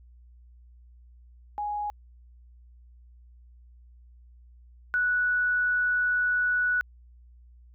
sine tone pair in turn, 830.6 / 1474.8 Hz, G#5 / F#6, 0 / -6 cents, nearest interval minor seventh, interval 994 cents, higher second, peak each -28 / -22 dBFS, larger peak second, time 1.58-1.9 / 4.94-6.81 s, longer second, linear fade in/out 0 ms, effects added 60 Hz sine -50 dBFS peak until 7.74 s

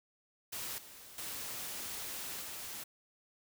white noise with level steps, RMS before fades -41 / -53 / -42 / -44 dBFS, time 0.52-2.84 s, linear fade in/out 10 ms, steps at 0.78 / 1.18 / 2.41 s, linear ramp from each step 2 ms, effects none

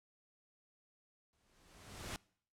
pink noise with exponential growth, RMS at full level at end -41 dBFS, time 1.33-2.16 s, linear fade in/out 0 ms, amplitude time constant 180 ms, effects noise-tail reverb RT60 0.6 s tail -24 dB re dry + low-pass 10000 Hz 12 dB/octave

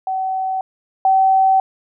sine tone pair in turn, 759 / 766 Hz, F#5 / G5, +44 / -40 cents, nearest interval unison, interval 16 cents, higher second, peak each -18 / -10 dBFS, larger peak second, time 0.07-0.61 / 1.05-1.6 s, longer second, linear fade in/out 2 ms, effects none

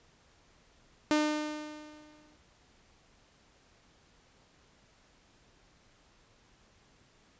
sawtooth tone with exponential decay, 302.6 Hz, D#4, 48 cents flat, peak -19 dBFS, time 1.11-2.36 s, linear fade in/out 0 ms, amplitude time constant 270 ms, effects pink hiss -64 dBFS RMS until 7.39 s + resampled to 16000 Hz

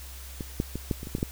clicks, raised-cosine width 3 ms, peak -20 / -12 / -19 / -13 / -24 / -24 / -14 / -26 / -12 dBFS, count 9, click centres 0.408 / 0.601 / 0.756 / 0.912 / 1.031 / 1.071 / 1.151 / 1.184 / 1.229 s, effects added 65 Hz sine -41 dBFS peak until 1.31 s + white hiss -46 dBFS RMS until 1.31 s

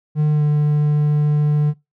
triangle tone with pitch glide, 151.2 to 148.86 Hz, D#3 to D3, -49 to +24 cents, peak -11 dBFS, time 0.15-1.74 s, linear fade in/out 50 ms, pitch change -27 cents, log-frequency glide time 0.29-0.42 s, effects noise-tail reverb RT60 0.2 s tail -20 dB re dry

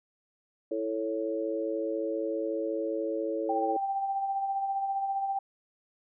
sine chord, A major, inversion second, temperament equal, 329.6 / 440 / 554.4 Hz, E4 / A4 / C#5, 0 / 0 / 0 cents, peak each -33 dBFS, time 0.71-3.77 s, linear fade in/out 5 ms
sine tone with tremolo, 785 Hz, G5, 2 cents sharp, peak -26 dBFS, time 3.49-5.39 s, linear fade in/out 5 ms, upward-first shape sine, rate 15 Hz, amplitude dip 40%
effects none

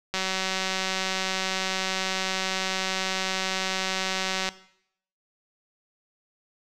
click train, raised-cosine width 0.2 ms, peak -10 dBFS, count 823, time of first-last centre 0.14-4.489 s, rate 189 Hz, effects noise-tail reverb RT60 0.7 s tail -17 dB re dry

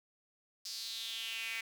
sawtooth tone with high-pass filter sweep, 226.1 Hz, A3, 47 cents sharp, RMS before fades -41 dBFS, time 0.65-1.61 s, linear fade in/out 5 ms, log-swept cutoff 5000 to 2200 Hz, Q 4.7, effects none

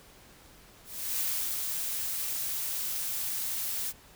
blue noise with ADSR envelope, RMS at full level -30 dBFS, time 0.84-3.93 s, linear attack 360 ms, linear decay 360 ms, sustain -3 dB, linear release 39 ms, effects pink hiss -55 dBFS RMS until 4.15 s

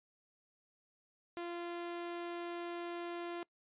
sawtooth tone, 345.3 Hz, F4, 20 cents flat, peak -36 dBFS, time 1.37-3.43 s, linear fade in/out 0 ms, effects noise-tail reverb RT60 0.1 s tail -24 dB re dry + resampled to 8000 Hz

